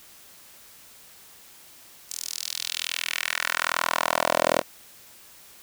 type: tone with high-pass filter sweep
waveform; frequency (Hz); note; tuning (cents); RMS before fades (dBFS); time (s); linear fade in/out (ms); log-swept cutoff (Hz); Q
10% pulse; 41.2; E1; 0; -27; 2.09-4.62; 20; 6800 to 490; 1.8
effects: white hiss -50 dBFS RMS until 5.62 s